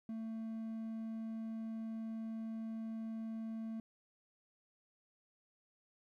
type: tone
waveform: triangle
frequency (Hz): 223.4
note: A3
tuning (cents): +27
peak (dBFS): -38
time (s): 0.09-3.8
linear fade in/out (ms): 2
effects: 13-bit